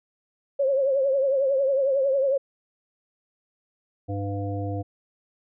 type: tone with vibrato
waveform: sine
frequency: 543 Hz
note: C#5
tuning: 36 cents flat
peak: -19 dBFS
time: 0.59-2.38 s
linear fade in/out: 10 ms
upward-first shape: triangle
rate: 11 Hz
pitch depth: 87 cents each way
type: harmonic tone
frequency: 100.1 Hz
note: G2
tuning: 37 cents sharp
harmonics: 1 / 3 / 5 / 7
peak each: -28 / -33 / -35 / -36 dBFS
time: 4.08-4.83 s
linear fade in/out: 20 ms
effects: none